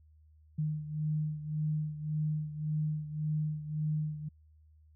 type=beating tone pair; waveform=sine; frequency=152.6 / 154.4 Hz; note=D#3 / D#3; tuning=-33 / -13 cents; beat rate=1.8 Hz; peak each=-32 / -37 dBFS; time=0.58-4.29 s; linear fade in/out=10 ms; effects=added 77 Hz sine -58 dBFS peak until 4.95 s